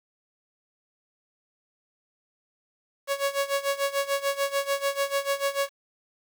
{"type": "tone with tremolo", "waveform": "sawtooth", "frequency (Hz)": 557, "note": "C#5", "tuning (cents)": 8, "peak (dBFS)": -18, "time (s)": [3.07, 5.7], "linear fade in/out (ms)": 50, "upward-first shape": "sine", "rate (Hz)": 6.8, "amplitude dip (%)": 85, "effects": ["8-bit"]}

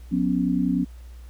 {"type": "chord", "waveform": "sine", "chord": "F# suspended fourth", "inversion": "none", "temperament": "equal with one note detuned", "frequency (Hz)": [180.25, 246.9, 277.2], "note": ["F#3", "B3", "C#4"], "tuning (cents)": [-45, 0, 0], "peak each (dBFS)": -24, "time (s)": [0.11, 0.85], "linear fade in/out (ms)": 20, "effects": ["added 60 Hz sine -39 dBFS peak until 1.29 s", "pink hiss -57 dBFS RMS until 1.29 s"]}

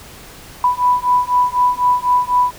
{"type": "beating tone pair", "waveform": "sine", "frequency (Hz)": [987.8, 991.8], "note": ["B5", "B5"], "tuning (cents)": [0, 7], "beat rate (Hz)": 4, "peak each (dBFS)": -15, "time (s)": [0.64, 2.51], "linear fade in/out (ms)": 2, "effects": ["pink hiss -38 dBFS RMS until 2.58 s"]}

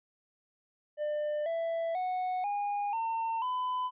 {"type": "tone with pitch steps", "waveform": "triangle", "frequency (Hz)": [598, 663.5, 736.2, 816.9, 906.4, 1005.7], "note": ["D5", "E5", "F#5", "G#5", "A#5", "B5"], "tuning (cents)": [31, 11, -9, -29, -49, 31], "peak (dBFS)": -28, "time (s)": [0.97, 3.91], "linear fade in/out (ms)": 50, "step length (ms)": 490, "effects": ["resampled to 8000 Hz"]}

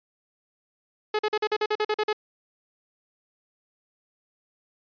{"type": "tone bursts", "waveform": "sawtooth", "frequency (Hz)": 425.6, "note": "G#4", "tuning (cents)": 42, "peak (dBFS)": -18, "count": 11, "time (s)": [1.14, 2.13], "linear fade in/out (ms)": 5, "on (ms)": 50, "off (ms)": 44, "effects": ["resampled to 11025 Hz"]}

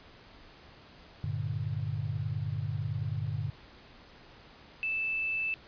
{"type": "chord", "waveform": "sine", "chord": "G minor", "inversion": "none", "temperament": "equal", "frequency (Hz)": [98, 116.54, 146.83], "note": ["G2", "Bb2", "D3"], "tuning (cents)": [0, 0, 0], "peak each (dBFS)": -35, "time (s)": [1.24, 3.5], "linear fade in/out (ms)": 0}
{"type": "tone", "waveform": "sine", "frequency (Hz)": 2637, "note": "E7", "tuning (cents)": 0, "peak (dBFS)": -29, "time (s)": [4.83, 5.54], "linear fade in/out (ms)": 0}
{"effects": ["pink hiss -54 dBFS RMS until 5.67 s", "resampled to 11025 Hz"]}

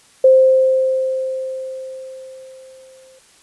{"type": "tone with exponential decay", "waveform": "sine", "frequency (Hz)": 523.3, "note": "C5", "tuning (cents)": 0, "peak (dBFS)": -5, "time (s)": [0.24, 3.19], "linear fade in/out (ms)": 5, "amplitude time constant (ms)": 640, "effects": ["white hiss -50 dBFS RMS until 3.42 s", "resampled to 24000 Hz"]}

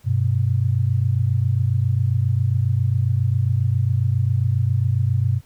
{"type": "tone pair together", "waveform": "sine", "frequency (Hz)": [98, 125.38], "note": ["G2", "B2"], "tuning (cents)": [0, 27], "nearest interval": "major third", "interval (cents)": 427, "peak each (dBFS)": -19, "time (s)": [0.04, 5.41], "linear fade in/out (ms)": 50, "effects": ["pink hiss -56 dBFS RMS until 5.45 s"]}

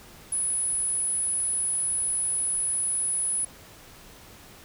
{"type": "tone", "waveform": "sine", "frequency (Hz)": 10140, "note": "D#9", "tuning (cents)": 32, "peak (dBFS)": -24, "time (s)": [0.32, 3.45], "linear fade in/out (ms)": 5, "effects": ["pink hiss -49 dBFS RMS until 4.64 s"]}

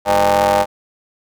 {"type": "ring-modulated tone", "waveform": "30% pulse", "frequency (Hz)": 98, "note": "G2", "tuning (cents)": 0, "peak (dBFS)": -6, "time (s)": [0.05, 0.66], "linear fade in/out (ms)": 50, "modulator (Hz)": 707, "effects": []}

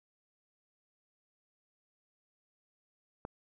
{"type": "click", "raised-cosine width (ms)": 1, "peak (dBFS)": -25, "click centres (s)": 3.251, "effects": []}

